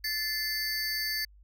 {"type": "tone cluster", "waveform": "square", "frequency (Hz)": [1749, 2076, 4563], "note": ["A6", "C7", "C#8"], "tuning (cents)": [-11, -14, 49], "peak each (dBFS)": [-36, -38, -32], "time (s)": [0.04, 1.25], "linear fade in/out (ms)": 5, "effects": ["added 50 Hz sine -53 dBFS peak until 1.43 s"]}